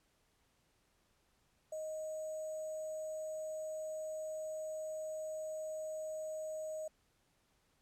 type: tone with sample-and-hold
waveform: sine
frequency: 625 Hz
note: D#5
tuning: 8 cents sharp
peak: -39 dBFS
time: 1.72-6.88 s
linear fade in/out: 5 ms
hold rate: 7350 Hz
effects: pink hiss -75 dBFS RMS until 7.81 s + low-pass 12000 Hz 12 dB/octave